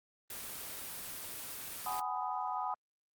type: noise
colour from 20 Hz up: white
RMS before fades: -43 dBFS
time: 0.3-2 s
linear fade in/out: 2 ms
type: chord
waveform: sine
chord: G# minor seventh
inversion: third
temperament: just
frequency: 747.5 / 830.6 / 996.7 / 1245.9 Hz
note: F#5 / G#5 / B5 / D#6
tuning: +17 / 0 / +16 / +2 cents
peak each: -39 dBFS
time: 1.86-2.74 s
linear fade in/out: 2 ms
effects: Opus 24 kbps